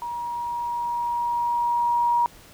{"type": "tone with level ramp", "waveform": "sine", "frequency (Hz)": 952, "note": "A#5", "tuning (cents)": 36, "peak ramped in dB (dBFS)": [-28, -17], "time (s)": [0.02, 2.26], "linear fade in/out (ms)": 0, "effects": ["pink hiss -49 dBFS RMS until 2.53 s"]}